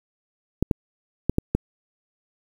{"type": "clicks", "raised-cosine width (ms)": 3, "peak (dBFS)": -6, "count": 5, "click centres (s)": [0.626, 0.712, 1.296, 1.384, 1.55], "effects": ["7-bit"]}